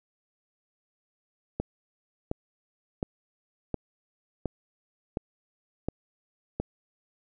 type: click train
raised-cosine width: 2 ms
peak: -15 dBFS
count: 8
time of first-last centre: 1.6-6.6 s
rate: 1.4 Hz
effects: none